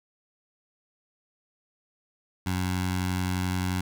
15% pulse tone with notch filter, 91.5 Hz, F#2, 19 cents flat, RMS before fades -28 dBFS, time 2.46-3.81 s, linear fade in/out 5 ms, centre 440 Hz, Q 0.89, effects none

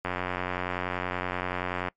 click train, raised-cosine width 0.5 ms, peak -14 dBFS, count 167, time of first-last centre 0.05-1.884 s, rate 90.5 Hz, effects noise-tail reverb RT60 0.1 s tail -23 dB re dry + MP3 64 kbps

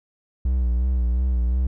triangle tone with vibrato, 61.74 Hz, B1, in tune, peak -16 dBFS, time 0.45-1.67 s, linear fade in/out 5 ms, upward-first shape sine, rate 2.8 Hz, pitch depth 65 cents each way, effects none

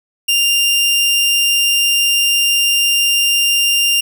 sawtooth tone, 2794 Hz, F7, in tune, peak -8 dBFS, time 0.28-4.01 s, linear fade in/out 10 ms, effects none

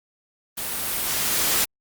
white noise with level ramp, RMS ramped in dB -29 to -20 dBFS, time 0.57-1.65 s, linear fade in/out 10 ms, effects Opus 32 kbps

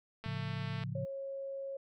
click train, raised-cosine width 0.3 ms, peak -30 dBFS, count 134, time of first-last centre 0.24-0.836 s, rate 223 Hz
sine chord, A augmented, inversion none, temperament equal, 110 / 138.59 / 174.61 Hz, A2 / C#3 / E#3, 0 / 0 / 0 cents, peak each -40 / -39 / -42 dBFS, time 0.26-1.05 s, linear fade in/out 0 ms
sine tone, 546 Hz, C#5, 26 cents flat, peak -38 dBFS, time 0.95-1.77 s, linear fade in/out 5 ms
effects none

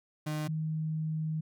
35% pulse / sine tone pair in turn, 152.7 / 157.08 Hz, D#3 / D#3, -32 / +17 cents, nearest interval unison, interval 49 cents, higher second, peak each -30 / -30 dBFS, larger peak neither, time 0.26-0.48 / 0.48-1.41 s, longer second, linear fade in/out 10 ms, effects none

